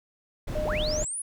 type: noise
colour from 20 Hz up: brown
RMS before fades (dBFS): -31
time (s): 0.47-1.05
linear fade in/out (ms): 10
type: tone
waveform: sine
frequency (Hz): 610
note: D#5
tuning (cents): -34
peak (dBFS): -28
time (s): 0.55-1.03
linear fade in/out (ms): 5
type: linear sweep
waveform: sine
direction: up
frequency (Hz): 290 to 10548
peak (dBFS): -30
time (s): 0.65-1.22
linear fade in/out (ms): 5
effects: none